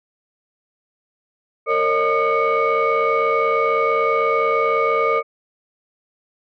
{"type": "tone cluster", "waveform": "sine", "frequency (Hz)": [457.9, 547, 613, 1217, 2226], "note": ["A#4", "C#5", "D#5", "D#6", "C#7"], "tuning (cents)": [-31, -23, -26, -39, 7], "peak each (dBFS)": [-19, -23, -24, -18, -24], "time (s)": [1.66, 5.23], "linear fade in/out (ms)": 50, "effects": ["tanh soft clip ceiling -9 dBFS"]}